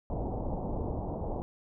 pink low-pass noise, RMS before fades -34 dBFS, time 0.1-1.42 s, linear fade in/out 0 ms, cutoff 890 Hz, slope 48 dB/octave, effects none

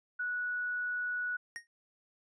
sine tone, 1470 Hz, F#6, 12 cents flat, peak -32 dBFS, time 0.19-1.37 s, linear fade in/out 10 ms
square tone with exponential decay, 1864.7 Hz, A#6, in tune, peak -36 dBFS, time 1.56-1.67 s, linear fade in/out 0 ms, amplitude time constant 22 ms
effects resampled to 22050 Hz

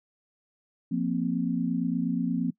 sine chord, F suspended fourth, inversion none, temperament equal, 174.61 / 233.1 / 261.6 Hz, F3 / Bb3 / C4, 0 / 0 / 0 cents, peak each -29 dBFS, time 0.91-2.51 s, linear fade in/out 10 ms, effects noise-tail reverb RT60 0.1 s tail -23 dB re dry

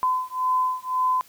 sine beating tone pair, 1017 / 1018.9 Hz, C6 / C6, -50 / -46 cents, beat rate 1.9 Hz, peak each -24 dBFS, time 0.03-1.21 s, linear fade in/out 0 ms, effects white hiss -53 dBFS RMS until 1.28 s

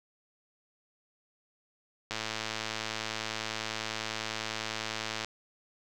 click train, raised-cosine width 0.2 ms, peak -16 dBFS, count 346, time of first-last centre 2.11-5.246 s, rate 110 Hz, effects none

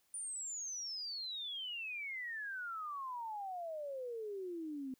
sine exponential sweep, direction down, 9460 to 254.8 Hz, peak -40 dBFS, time 0.14-4.94 s, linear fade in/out 2 ms, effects white hiss -75 dBFS RMS until 4.99 s

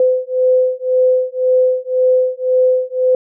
sine beating tone pair, 509 / 510.9 Hz, C5 / C5, -48 / -41 cents, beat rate 1.9 Hz, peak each -14 dBFS, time 0-3.15 s, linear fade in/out 2 ms, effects none

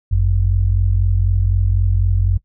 sine tone pair together, 49.44 / 93.4 Hz, G1 / F#2, +15 / +17 cents, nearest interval major seventh, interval 1102 cents, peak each -15 dBFS, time 0.11-2.38 s, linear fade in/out 10 ms, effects noise-tail reverb RT60 0.1 s tail -21 dB re dry

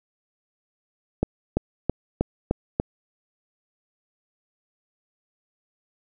accelerating click train, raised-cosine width 2 ms, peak -7 dBFS, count 6, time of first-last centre 1.23-2.799 s, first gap 340 ms, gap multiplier 0.96, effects none

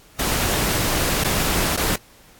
pink noise with dropouts, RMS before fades -21 dBFS, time 0.19-1.96 s, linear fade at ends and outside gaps 5 ms, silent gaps 1.239-1.244 / 1.764-1.773 s, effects pink hiss -50 dBFS RMS until 2.39 s + AAC 64 kbps

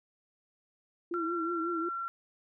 sine tone with vibrato, 336.5 Hz, E4, 36 cents sharp, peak -32 dBFS, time 1.11-1.89 s, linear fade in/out 5 ms, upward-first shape triangle, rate 5.5 Hz, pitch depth 90 cents each way
sine tone, 1362 Hz, F6, 44 cents flat, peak -33 dBFS, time 1.14-2.08 s, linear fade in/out 0 ms
effects none

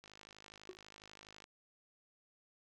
click train, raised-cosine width 0.2 ms, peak -37 dBFS, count 74, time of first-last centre 0.04-1.441 s, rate 52.1 Hz
triangle tone with exponential decay, 370 Hz, F#4, in tune, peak -38 dBFS, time 0.69-0.77 s, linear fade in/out 1 ms, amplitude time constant 16 ms
effects none

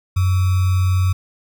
sine tone with sample-and-hold, 92.5 Hz, F#2, in tune, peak -13 dBFS, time 0.16-1.13 s, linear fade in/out 10 ms, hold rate 1225 Hz, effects none

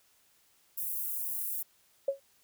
pink high-pass noise, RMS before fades -35 dBFS, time 0.77-1.63 s, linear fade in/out 10 ms, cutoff 12000 Hz, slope 24 dB/octave
sine tone with exponential decay, 550 Hz, C#5, 14 cents flat, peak -22 dBFS, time 2.08-2.2 s, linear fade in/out 5 ms, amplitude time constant 25 ms
effects white hiss -67 dBFS RMS until 2.43 s

